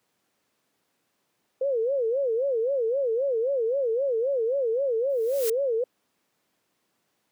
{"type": "tone with vibrato", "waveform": "sine", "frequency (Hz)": 500, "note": "B4", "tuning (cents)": 21, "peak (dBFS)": -22, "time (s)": [1.61, 5.84], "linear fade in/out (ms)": 5, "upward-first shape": "sine", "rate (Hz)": 3.8, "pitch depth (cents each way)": 210}
{"type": "noise with exponential growth", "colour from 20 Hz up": "blue", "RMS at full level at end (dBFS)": -28, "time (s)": [5.09, 5.5], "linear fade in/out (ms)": 5, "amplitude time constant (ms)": 89}
{"effects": ["pink hiss -73 dBFS RMS until 7.31 s", "high-pass 200 Hz 12 dB/octave"]}